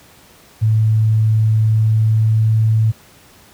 sine tone with pitch glide, 109.6 to 110.43 Hz, A2 to A2, -6 to +7 cents, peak -10 dBFS, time 0.61-2.92 s, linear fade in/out 20 ms, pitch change +13 cents, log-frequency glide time 1.64-2.67 s, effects pink hiss -46 dBFS RMS until 3.53 s + high-pass 60 Hz 12 dB/octave

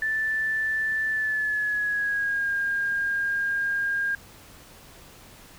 sine tone with pitch glide, 1760 to 1613.9 Hz, A6 to G6, 0 to +50 cents, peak -23 dBFS, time 0.02-4.15 s, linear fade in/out 2 ms, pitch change -150 cents, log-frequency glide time 1.09-2.5 s, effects pink hiss -49 dBFS RMS until 5.58 s

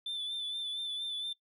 sine tone with vibrato, 3520 Hz, A7, in tune, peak -32 dBFS, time 0.06-1.33 s, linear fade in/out 5 ms, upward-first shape sine, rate 4.3 Hz, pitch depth 35 cents each way, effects noise-tail reverb RT60 0.1 s tail -19 dB re dry + tanh soft clip ceiling -33 dBFS

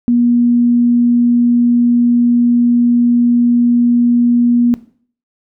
sine tone, 240 Hz, B3, 49 cents flat, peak -8 dBFS, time 0.08-4.74 s, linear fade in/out 0 ms, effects noise-tail reverb RT60 0.5 s tail -17 dB re dry

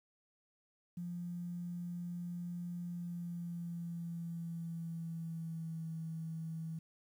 sine tone with pitch glide, 174.61 to 161.98 Hz, F3 to E3, 0 to -30 cents, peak -39 dBFS, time 0.97-6.79 s, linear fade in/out 5 ms, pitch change -130 cents, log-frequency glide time 2.82-5.92 s, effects 11-bit

